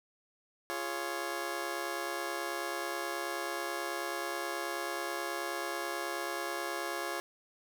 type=chord; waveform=15% pulse; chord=Db major; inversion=first; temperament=just; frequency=346.5 / 415.8 / 554.4 Hz; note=F4 / Ab4 / Db5; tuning=-14 / +2 / 0 cents; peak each=-32 / -35 / -33 dBFS; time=0.7-7.2 s; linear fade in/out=0 ms; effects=none